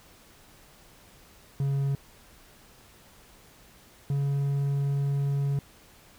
triangle tone pair in turn, 138.59 / 140.28 Hz, C#3 / C#3, 0 / +21 cents, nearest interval unison, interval 21 cents, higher second, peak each -22 / -22 dBFS, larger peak neither, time 1.6-1.95 / 4.1-5.59 s, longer second, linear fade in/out 2 ms, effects pink hiss -55 dBFS RMS until 6.18 s

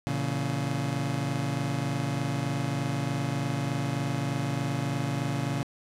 30% pulse chord, A# diminished, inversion none, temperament just, 116.54 / 139.85 / 167.82 Hz, A#2 / C#3 / E3, 0 / +16 / +31 cents, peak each -30 / -27 / -33 dBFS, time 0.07-5.63 s, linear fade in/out 0 ms, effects low-pass 10000 Hz 12 dB/octave

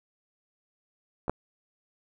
clicks, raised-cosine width 1 ms, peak -20 / -12 dBFS, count 2, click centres 1.281 / 1.296 s, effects none

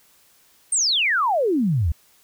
sine exponential sweep, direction down, 9000 to 69.3 Hz, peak -17 dBFS, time 0.72-1.92 s, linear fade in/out 5 ms, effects white hiss -57 dBFS RMS until 2.23 s

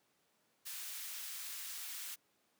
white high-pass noise, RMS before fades -45 dBFS, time 0.65-2.16 s, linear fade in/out 20 ms, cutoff 1500 Hz, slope 12 dB/octave, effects pink hiss -75 dBFS RMS until 2.59 s + high-pass 200 Hz 12 dB/octave

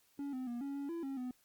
triangle tone with pitch steps, 282.3 / 256.8 / 239 / 278.9 / 281.1 / 336.4 / 271.7 / 251 Hz, C#4 / C4 / A#3 / C#4 / C#4 / E4 / C#4 / B3, +32 / -32 / +43 / +11 / +24 / +35 / -35 / +28 cents, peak -36 dBFS, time 0.19-1.31 s, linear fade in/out 2 ms, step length 140 ms, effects white hiss -71 dBFS RMS until 1.44 s + Opus 48 kbps

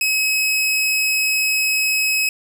sawtooth tone, 2558 Hz, D#7, 47 cents sharp, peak -13 dBFS, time 0.01-2.29 s, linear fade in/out 2 ms, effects none

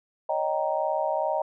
sine chord, Eb dominant seventh, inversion third, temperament just, 560 / 622.3 / 777.8 / 933.4 Hz, Db5 / Eb5 / G5 / Bb5, +18 / 0 / -14 / +2 cents, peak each -31 / -27 / -30 / -30 dBFS, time 0.29-1.42 s, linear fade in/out 5 ms, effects none

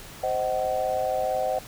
sine chord, C diminished, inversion none, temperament just, 523.3 / 627.9 / 753.5 Hz, C5 / Eb5 / Gb5, 0 / +16 / +31 cents, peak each -28 / -28 / -27 dBFS, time 0.23-1.59 s, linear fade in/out 5 ms, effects pink hiss -43 dBFS RMS until 1.67 s

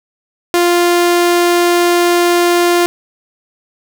sawtooth tone, 348.9 Hz, F4, 2 cents flat, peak -5 dBFS, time 0.54-2.86 s, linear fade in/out 0 ms, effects none

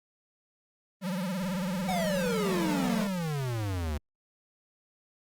square tone with vibrato, 185 Hz, F#3, in tune, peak -30 dBFS, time 1.01-3.07 s, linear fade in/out 50 ms, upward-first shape sine, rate 18 Hz, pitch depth 140 cents each way
square exponential sweep, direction down, 768 to 70.9 Hz, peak -30 dBFS, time 1.88-3.98 s, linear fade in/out 10 ms
15% pulse tone, 224.8 Hz, A3, 37 cents sharp, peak -30 dBFS, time 2.45-3.07 s, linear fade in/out 0 ms
effects Opus 32 kbps

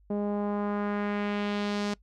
sawtooth tone with low-pass filter sweep, 205.3 Hz, G#3, 20 cents flat, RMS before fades -30 dBFS, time 0.1-1.94 s, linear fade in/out 5 ms, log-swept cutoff 570 to 5800 Hz, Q 1.4, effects noise-tail reverb RT60 0.1 s tail -22 dB re dry + added 50 Hz sine -57 dBFS peak until 2.02 s

